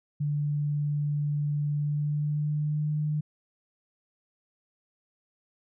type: tone with pitch glide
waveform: sine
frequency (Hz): 146.83 to 151.05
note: D3 to D3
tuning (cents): 0 to +49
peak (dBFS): -25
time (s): 0.2-3.21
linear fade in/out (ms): 10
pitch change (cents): +49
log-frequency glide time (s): 1.76-2.93
effects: none